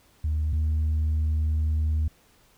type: tone pair in turn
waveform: sine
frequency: 76.9 / 77.57 Hz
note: D#2 / D#2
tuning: -20 / -5 cents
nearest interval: unison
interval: 15 cents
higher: second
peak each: -21 / -19 dBFS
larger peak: second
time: 0.24-0.53 / 0.53-2.08 s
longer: second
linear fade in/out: 5 ms
effects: tanh soft clip ceiling -20 dBFS + pink hiss -60 dBFS RMS until 2.57 s